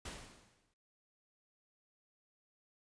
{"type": "noise with exponential decay", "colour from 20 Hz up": "pink", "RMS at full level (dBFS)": -43, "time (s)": [0.05, 0.74], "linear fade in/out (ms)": 5, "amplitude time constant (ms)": 150, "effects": ["noise-tail reverb RT60 0.6 s tail -24 dB re dry", "resampled to 22050 Hz"]}